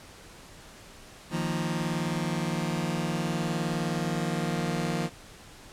sawtooth chord, Eb suspended second, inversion none, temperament just, 155.56 / 175.01 / 233.3 Hz, Eb3 / F3 / Bb3, 0 / +4 / +2 cents, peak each -27 / -27 / -30 dBFS, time 1.3-5.1 s, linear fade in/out 50 ms, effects pink hiss -49 dBFS RMS until 5.72 s + low-pass 10000 Hz 12 dB/octave

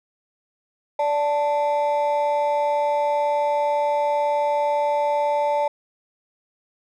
triangle ring-modulated tone, 732 Hz, F#5, 19 cents flat, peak -13 dBFS, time 0.99-5.68 s, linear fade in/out 5 ms, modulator 149 Hz, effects tanh soft clip ceiling -9 dBFS

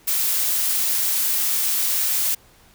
blue noise, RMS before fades -21 dBFS, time 0.07-2.35 s, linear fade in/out 10 ms, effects pink hiss -53 dBFS RMS until 2.74 s

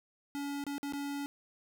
square tone with dropouts, 283.7 Hz, C#4, 40 cents sharp, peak -36 dBFS, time 0.35-1.26 s, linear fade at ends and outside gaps 0 ms, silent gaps 0.639-0.666 / 0.781-0.83 / 0.924-0.935 s, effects none

